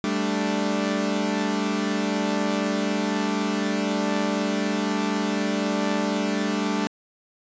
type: chord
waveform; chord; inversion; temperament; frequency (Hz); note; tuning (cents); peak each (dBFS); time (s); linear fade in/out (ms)
sawtooth; G suspended second; none; equal; 196 / 220 / 293.7; G3 / A3 / D4; 0 / 0 / 0; -23; 0.04-6.87; 0
effects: resampled to 16000 Hz